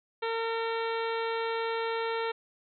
harmonic tone with a mistuned harmonic, 455.4 Hz, A#4, 40 cents flat, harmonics 1 / 2 / 3 / 4 / 5 / 6 / 7 / 8 / 9, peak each -31 / -35 / -38 / -41 / -42 / -46 / -47 / -47 / -47 dBFS, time 0.22-2.32 s, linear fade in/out 10 ms, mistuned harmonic 9, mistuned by -38 cents, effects none

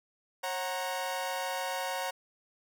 sawtooth chord, F# major, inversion second, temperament equal with one note detuned, 543.3 / 740 / 932.3 Hz, C#5 / F#5 / A#5, -35 / 0 / 0 cents, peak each -33 dBFS, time 0.43-2.11 s, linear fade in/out 10 ms, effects none

